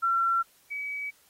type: tone pair in turn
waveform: sine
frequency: 1358 / 2278 Hz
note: F6 / C#7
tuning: -49 / +47 cents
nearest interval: major sixth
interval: 896 cents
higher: second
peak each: -22 / -31 dBFS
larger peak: first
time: 0.02-0.43 / 0.7-1.11 s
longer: neither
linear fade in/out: 20 ms
effects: white hiss -62 dBFS RMS until 1.29 s + AAC 48 kbps